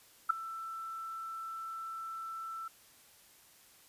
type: tone with ADSR envelope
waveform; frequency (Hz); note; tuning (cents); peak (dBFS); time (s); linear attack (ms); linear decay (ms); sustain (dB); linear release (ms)
sine; 1332; E6; +18; -20; 0.29-2.68; 14; 4; -19; 4
effects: white hiss -61 dBFS RMS until 3.88 s + resampled to 32000 Hz